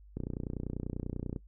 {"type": "click train", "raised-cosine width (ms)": 3, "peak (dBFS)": -23, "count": 37, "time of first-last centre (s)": [0.17, 1.362], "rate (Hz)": 30.2, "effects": ["noise-tail reverb RT60 0.1 s tail -19 dB re dry", "added 50 Hz sine -52 dBFS peak until 1.47 s"]}